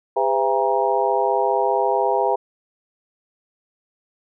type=harmonic tone with a mistuned harmonic; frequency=134.6 Hz; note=C3; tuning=49 cents sharp; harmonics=3 / 4 / 5 / 6 / 7; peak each=-23 / -23 / -23 / -23 / -23 dBFS; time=0.16-2.36 s; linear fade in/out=10 ms; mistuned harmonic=4; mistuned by=-100 cents; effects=none